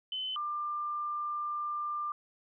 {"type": "tone pair in turn", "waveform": "sine", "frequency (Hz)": [3041, 1192.3], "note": ["F#7", "D6"], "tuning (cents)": [47, 26], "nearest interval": "octave + major third", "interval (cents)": 1621, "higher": "first", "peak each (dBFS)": [-33, -32], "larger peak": "second", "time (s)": [[0.12, 0.36], [0.36, 2.12]], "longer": "second", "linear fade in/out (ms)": 2, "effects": []}